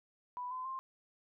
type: tone with pitch steps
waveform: sine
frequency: 989 / 1021.5 / 1055.1 Hz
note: B5 / C6 / C6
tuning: +2 / -42 / +14 cents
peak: -38 dBFS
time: 0.37-0.79 s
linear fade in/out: 0 ms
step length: 140 ms
effects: none